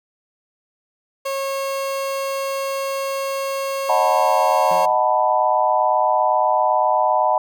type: tone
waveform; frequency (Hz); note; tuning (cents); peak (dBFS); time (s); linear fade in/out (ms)
30% pulse; 545; C#5; -29; -19; 1.25-4.86; 10
type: chord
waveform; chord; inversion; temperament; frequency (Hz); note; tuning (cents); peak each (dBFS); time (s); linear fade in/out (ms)
sine; B dominant seventh; first; equal; 622.3 / 740 / 880 / 987.8; D#5 / F#5 / A5 / B5; 0 / 0 / 0 / 0; -20; 3.89-7.38; 2
type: tone with exponential decay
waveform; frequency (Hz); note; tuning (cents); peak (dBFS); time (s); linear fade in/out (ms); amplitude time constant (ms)
sawtooth; 175.1; F3; +5; -27; 4.71-5.13; 0; 91
effects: none